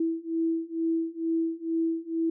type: beating tone pair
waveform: sine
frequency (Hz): 327.1 / 329.3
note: E4 / E4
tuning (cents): -13 / -2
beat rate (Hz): 2.2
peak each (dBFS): -29 / -28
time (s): 0-2.3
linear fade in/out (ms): 5
effects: none